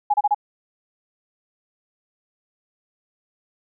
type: tone bursts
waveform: sine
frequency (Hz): 830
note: G#5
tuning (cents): -1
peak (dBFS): -14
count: 4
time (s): 0.1-0.347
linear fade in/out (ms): 10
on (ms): 40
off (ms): 29
effects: none